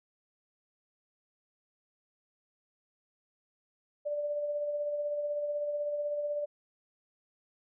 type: tone with tremolo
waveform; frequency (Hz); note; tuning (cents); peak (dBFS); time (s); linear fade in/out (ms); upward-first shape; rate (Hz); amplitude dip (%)
sine; 587.3; D5; 0; -29; 4.05-6.46; 20; sine; 16; 35
effects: none